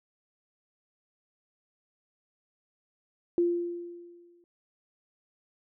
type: tone with exponential decay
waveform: sine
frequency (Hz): 346.4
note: F4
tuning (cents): -14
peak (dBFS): -20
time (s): 3.38-4.44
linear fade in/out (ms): 1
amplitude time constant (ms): 230
effects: none